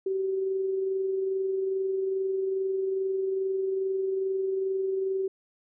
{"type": "tone with amplitude modulation", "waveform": "sine", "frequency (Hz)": 383.4, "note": "G4", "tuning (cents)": -38, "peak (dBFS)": -24, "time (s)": [0.06, 5.28], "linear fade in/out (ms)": 5, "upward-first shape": "sine", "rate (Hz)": 22.4, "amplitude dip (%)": 30, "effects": []}